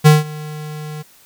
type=tone with ADSR envelope; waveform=square; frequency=152.2 Hz; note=D#3; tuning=38 cents flat; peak=-4 dBFS; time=0.04-1.03 s; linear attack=24 ms; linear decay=170 ms; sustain=-23 dB; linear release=18 ms; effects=white hiss -49 dBFS RMS until 1.25 s